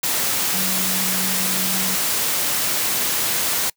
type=tone in noise; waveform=sine; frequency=187.4 Hz; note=F#3; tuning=22 cents sharp; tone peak=-28 dBFS; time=0.54-1.95 s; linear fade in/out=5 ms; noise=white; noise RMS=-21 dBFS; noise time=0.03-3.7 s; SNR=-10 dB; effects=noise-tail reverb RT60 0.1 s tail -25 dB re dry + high-pass 100 Hz 12 dB/octave